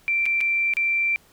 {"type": "tone with dropouts", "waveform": "sine", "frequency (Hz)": 2351, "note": "D7", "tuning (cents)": 1, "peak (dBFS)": -19, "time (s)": [0.08, 1.16], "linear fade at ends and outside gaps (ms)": 0, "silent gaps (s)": [[0.256, 0.262], [0.406, 0.411], [0.737, 0.769]], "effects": ["pink hiss -56 dBFS RMS until 1.32 s"]}